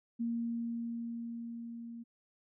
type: tone with level ramp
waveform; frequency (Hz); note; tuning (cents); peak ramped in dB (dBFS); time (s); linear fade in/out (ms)
sine; 233.1; A#3; 0; -31 to -43; 0.19-2.04; 20
effects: none

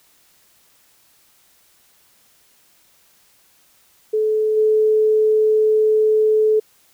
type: tone with level steps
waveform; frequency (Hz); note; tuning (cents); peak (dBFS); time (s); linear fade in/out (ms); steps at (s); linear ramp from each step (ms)
sine; 432.2; A4; -31; -15 / -12; 4.13-6.6; 10; 4.56; 20
effects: white hiss -56 dBFS RMS until 6.93 s

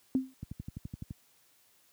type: tone with exponential decay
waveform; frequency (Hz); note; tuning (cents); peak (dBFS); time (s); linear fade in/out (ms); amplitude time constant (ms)
sine; 261.6; C4; 0; -21; 0.15-0.34; 1; 40
type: click train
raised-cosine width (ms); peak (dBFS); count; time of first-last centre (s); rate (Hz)
5; -26; 9; 0.43-1.108; 11.8
effects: white hiss -66 dBFS RMS until 1.92 s + high-pass 60 Hz 12 dB/octave

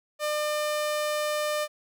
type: tone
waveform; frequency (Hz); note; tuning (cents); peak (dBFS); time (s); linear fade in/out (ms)
sawtooth; 600; D5; +37; -22; 0.19-1.68; 50
effects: none

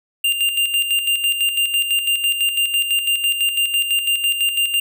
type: tone with tremolo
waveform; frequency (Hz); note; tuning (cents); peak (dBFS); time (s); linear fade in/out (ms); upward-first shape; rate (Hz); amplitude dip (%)
square; 2794; F7; 0; -15; 0.24-4.8; 5; square; 6; 55
effects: none

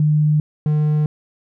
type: tone pair in turn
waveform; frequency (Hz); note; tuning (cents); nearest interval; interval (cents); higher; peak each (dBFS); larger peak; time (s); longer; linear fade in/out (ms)
sine / triangle; 151.3 / 151.3; D#3 / D#3; -48 / -48; unison; 0; neither; -12; neither; 0-0.4 / 0.66-1.06; neither; 2
effects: none

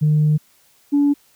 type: tone pair in turn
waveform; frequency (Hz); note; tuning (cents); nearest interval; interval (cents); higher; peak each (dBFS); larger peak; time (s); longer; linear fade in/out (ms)
sine; 151.8 / 286.6; D#3 / D4; -42 / -42; major seventh; 1100; second; -11; neither; 0.01-0.38 / 0.92-1.14; first; 20
effects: tanh soft clip ceiling -9 dBFS + white hiss -56 dBFS RMS until 1.35 s

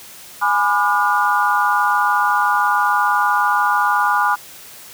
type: chord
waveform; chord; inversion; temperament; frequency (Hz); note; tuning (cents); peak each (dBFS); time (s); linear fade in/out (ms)
sine; G# diminished seventh; none; just; 830.6 / 996.7 / 1196.1 / 1435.3; G#5 / B5 / D6 / F6; 0 / +16 / +31 / +47; -19; 0.41-4.36; 20
effects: white hiss -39 dBFS RMS until 4.93 s + high-pass 60 Hz 12 dB/octave

